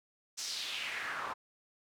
pink noise with band-pass filter sweep, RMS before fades -39 dBFS, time 0.37-1.34 s, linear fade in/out 20 ms, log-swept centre 6200 to 1000 Hz, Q 2.8, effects none

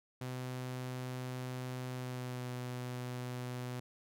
sawtooth tone with pitch glide, 127.1 to 124.63 Hz, C3 to B2, -50 to +16 cents, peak -35 dBFS, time 0.21-3.8 s, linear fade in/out 5 ms, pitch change -34 cents, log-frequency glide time 1.9-2.51 s, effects none

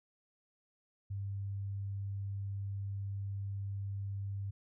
sine tone, 99.1 Hz, G2, 19 cents sharp, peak -36 dBFS, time 1.1-4.51 s, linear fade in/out 10 ms, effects none

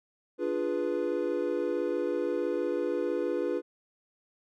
triangle chord, D diminished seventh, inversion none, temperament equal, 293.7 / 349.2 / 415.3 / 493.9 Hz, D4 / F4 / Ab4 / Cb5, 0 / 0 / 0 / 0 cents, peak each -33 / -30 / -32 / -30 dBFS, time 0.38-3.62 s, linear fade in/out 50 ms, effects none

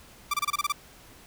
sawtooth tone bursts, 1174 Hz, D6, 1 cent flat, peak -20 dBFS, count 8, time 0.31-0.723 s, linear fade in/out 5 ms, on 28 ms, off 27 ms, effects pink hiss -52 dBFS RMS until 1.26 s

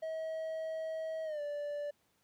triangle tone with pitch glide, 640 to 583.5 Hz, D#5 to D5, +49 to -11 cents, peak -34 dBFS, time 0.02-1.91 s, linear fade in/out 10 ms, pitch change -160 cents, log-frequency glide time 1.24-1.41 s, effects pink hiss -74 dBFS RMS until 2.23 s + high-pass 100 Hz 12 dB/octave

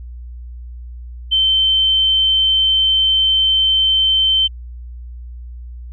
sine tone, 3095 Hz, G7, 23 cents flat, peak -11 dBFS, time 1.31-4.48 s, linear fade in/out 20 ms, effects added 60 Hz sine -29 dBFS peak until 5.92 s

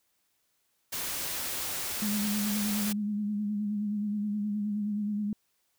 white noise, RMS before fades -34 dBFS, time 0.92-2.93 s, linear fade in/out 10 ms
sine tone with vibrato, 207.7 Hz, G#3, in tune, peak -28 dBFS, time 2.02-5.33 s, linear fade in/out 2 ms, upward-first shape sine, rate 9.5 Hz, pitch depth 39 cents each way
effects white hiss -74 dBFS RMS until 5.78 s

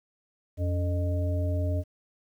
harmonic tone with a mistuned harmonic, 87.4 Hz, F2, 2 cents sharp, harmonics 1 / 3 / 5 / 7, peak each -25 / -36 / -43 / -35 dBFS, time 0.57-1.84 s, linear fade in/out 50 ms, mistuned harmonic 3, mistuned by +120 cents, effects 10-bit

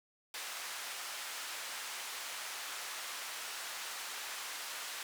pink band-pass noise, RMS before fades -43 dBFS, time 0.34-5.03 s, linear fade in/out 2 ms, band 1100 to 12000 Hz, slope 12 dB/octave, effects none

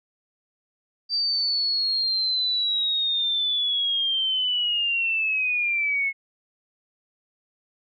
sine linear sweep, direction down, 4677 to 2173 Hz, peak -21 dBFS, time 1.09-6.13 s, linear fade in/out 50 ms, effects none

